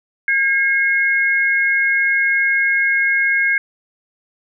sine tone pair together, 1621.2 / 2162 Hz, G#6 / C#7, -42 / -44 cents, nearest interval perfect fourth, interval 498 cents, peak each -16 dBFS, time 0.28-3.58 s, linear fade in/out 2 ms, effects none

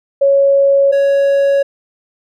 sine / triangle tone pair in turn, 554.4 / 556.7 Hz, C#5 / C#5, 0 / +7 cents, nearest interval unison, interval 7 cents, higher second, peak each -7 dBFS, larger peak neither, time 0.21-0.92 / 0.92-1.63 s, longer neither, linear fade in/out 10 ms, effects none

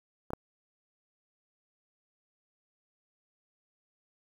clicks, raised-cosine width 1 ms, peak -24 / -17 dBFS, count 2, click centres 0.305 / 0.334 s, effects 8-bit

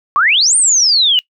sine exponential two-way sweep, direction up then down, 1080 to 9170 to 2861 Hz, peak -8 dBFS, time 0.16-1.19 s, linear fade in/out 0 ms, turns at 0.56 s, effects noise-tail reverb RT60 0.1 s tail -22 dB re dry

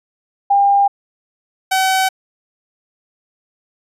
sine / sawtooth tone pair in turn, 801 / 759.5 Hz, G5 / F#5, +37 / +45 cents, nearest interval minor second, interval 92 cents, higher first, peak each -9 dBFS, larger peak neither, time 0.5-0.88 / 1.71-2.09 s, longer neither, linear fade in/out 10 ms, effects resampled to 32000 Hz

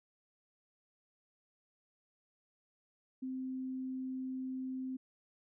sine tone, 259.8 Hz, C4, 12 cents flat, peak -37 dBFS, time 3.22-4.97 s, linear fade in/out 10 ms, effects none

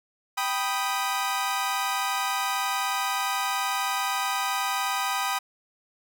sawtooth chord, G augmented, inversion none, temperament equal, 784 / 987.8 / 1244.5 Hz, G5 / B5 / D#6, 0 / 0 / 0 cents, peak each -26 dBFS, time 0.37-5.39 s, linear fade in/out 10 ms, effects none

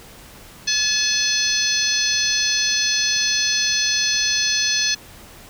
harmonic tone with a mistuned harmonic, 859 Hz, A5, 42 cents flat, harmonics 2 / 3 / 4 / 5 / 6 / 7, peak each -27 / -26 / -26 / -22 / -25 / -23 dBFS, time 0.67-4.95 s, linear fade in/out 10 ms, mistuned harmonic 7, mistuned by +19 cents, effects pink hiss -43 dBFS RMS until 5.49 s

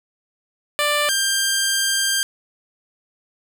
10% pulse tone pair in turn, 590 / 1588.4 Hz, D5 / G6, +8 / +22 cents, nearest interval octave + perfect fourth, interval 1714 cents, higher second, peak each -9 dBFS, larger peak neither, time 0.79-1.09 / 1.09-2.23 s, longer second, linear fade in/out 0 ms, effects none

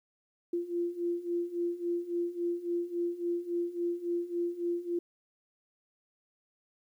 sine beating tone pair, 344 / 347.6 Hz, F4 / F4, -26 / -8 cents, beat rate 3.6 Hz, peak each -35 / -32 dBFS, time 0.53-4.99 s, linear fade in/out 5 ms, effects 11-bit

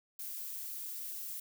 violet noise, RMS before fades -42 dBFS, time 0.19-1.4 s, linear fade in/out 5 ms, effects none

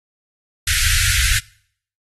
pink band-stop noise, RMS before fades -17 dBFS, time 0.67-1.39 s, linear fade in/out 5 ms, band 110 to 1400 Hz, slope 96 dB/octave, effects noise-tail reverb RT60 0.6 s tail -23 dB re dry + AAC 32 kbps

